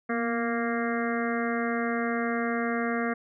harmonic tone with a mistuned harmonic, 232.6 Hz, A#3, 4 cents flat, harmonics 1 / 2 / 3 / 5 / 6 / 7 / 8 / 9, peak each -29 / -32 / -34 / -36 / -37 / -37 / -38 / -39 dBFS, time 0.09-3.14 s, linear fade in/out 10 ms, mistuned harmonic 1, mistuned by +37 cents, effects none

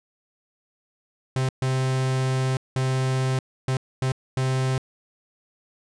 45% pulse tone bursts at uneven times, 130.81 Hz, C3, in tune, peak -21 dBFS, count 6, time 1.36-1.49 / 1.62-2.57 / 2.76-3.39 / 3.68-3.77 / 4.02-4.12 / 4.37-4.78 s, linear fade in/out 2 ms, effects resampled to 22050 Hz

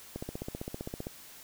click train, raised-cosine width 2 ms, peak -23 dBFS, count 15, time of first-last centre 0.16-1.069 s, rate 15.4 Hz, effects white hiss -51 dBFS RMS until 1.43 s

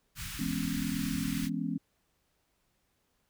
pink band-stop noise, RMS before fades -40 dBFS, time 0.15-1.5 s, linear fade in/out 50 ms, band 170 to 1400 Hz, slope 24 dB/octave
sine chord, C# minor seventh, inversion first, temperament just, 166.31 / 207.9 / 249.5 / 277.2 Hz, E3 / G#3 / B3 / C#4, +16 / +2 / +18 / 0 cents, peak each -36 dBFS, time 0.39-1.78 s, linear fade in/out 5 ms
effects pink hiss -75 dBFS RMS until 3.29 s

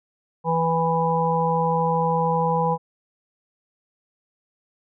harmonic tone, 164.81 Hz, E3, in tune, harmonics 1 / 3 / 5 / 6, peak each -24 / -24 / -24 / -24 dBFS, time 0.44-2.78 s, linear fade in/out 50 ms, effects none

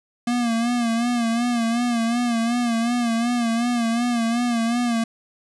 square tone with vibrato, 235.5 Hz, A#3, 18 cents sharp, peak -20 dBFS, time 0.27-5.04 s, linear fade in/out 5 ms, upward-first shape sine, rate 2.7 Hz, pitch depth 63 cents each way, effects resampled to 24000 Hz + 8-bit

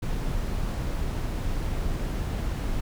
brown noise, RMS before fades -28 dBFS, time 0.02-2.81 s, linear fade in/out 10 ms, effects none

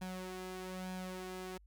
sawtooth tone with flanger, 185 Hz, F#3, in tune, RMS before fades -44 dBFS, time 0.01-1.58 s, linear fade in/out 10 ms, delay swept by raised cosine 1.2 to 3 ms, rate 1.1 Hz, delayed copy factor +0.55, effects added 50 Hz sine -59 dBFS peak until 1.66 s

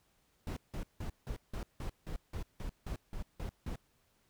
brown noise bursts, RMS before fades -39 dBFS, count 13, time 0.47-3.758 s, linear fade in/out 2 ms, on 96 ms, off 170 ms, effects pink hiss -73 dBFS RMS until 4.29 s

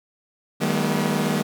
sawtooth tone cluster, 156.1 / 193.2 / 212.9 / 241.2 Hz, D#3 / G3 / G#3 / B3, +6 / -25 / +43 / -41 cents, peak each -22 dBFS, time 0.6-1.43 s, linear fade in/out 20 ms, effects none

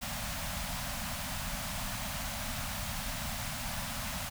pink band-stop noise, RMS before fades -37 dBFS, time 0.01-4.3 s, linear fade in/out 20 ms, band 260 to 560 Hz, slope 96 dB/octave, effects none

